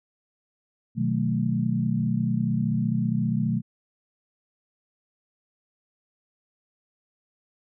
sine chord, B dominant seventh, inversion none, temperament equal with one note detuned, 124.69 / 155.56 / 185 / 220 Hz, B2 / D#3 / F#3 / A3, +17 / 0 / 0 / 0 cents, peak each -27 / -29 / -28 / -26 dBFS, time 0.95-3.62 s, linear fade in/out 50 ms, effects none

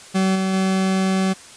40% pulse tone with level steps, 190 Hz, F#3, 46 cents sharp, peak -15 / -18 / -16 dBFS, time 0.14-1.34 s, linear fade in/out 20 ms, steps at 0.35 / 0.53 s, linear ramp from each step 10 ms, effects white hiss -42 dBFS RMS until 1.56 s + resampled to 22050 Hz

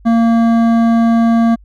triangle tone with hard clipping, 230 Hz, A#3, 23 cents flat, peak -10 dBFS, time 0.05-1.56 s, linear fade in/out 20 ms, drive 15 dB, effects added 50 Hz sine -39 dBFS peak until 1.64 s

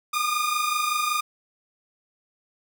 sawtooth tone pair together, 1204.7 / 1230 Hz, D6 / D#6, +44 / -20 cents, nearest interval unison, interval 36 cents, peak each -22 dBFS, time 0.13-1.21 s, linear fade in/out 10 ms, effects none

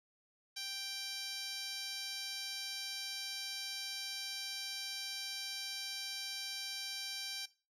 10% pulse tone with band-pass filter, 785 Hz, G5, 2 cents sharp, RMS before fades -43 dBFS, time 0.56-7.46 s, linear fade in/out 10 ms, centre 6000 Hz, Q 1.3, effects noise-tail reverb RT60 0.3 s tail -17 dB re dry

